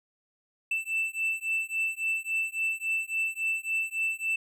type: beating tone pair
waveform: triangle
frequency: 2655 / 2658.6 Hz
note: E7 / E7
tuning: +12 / +14 cents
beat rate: 3.6 Hz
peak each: -29 dBFS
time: 0.71-4.36 s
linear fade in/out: 5 ms
effects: none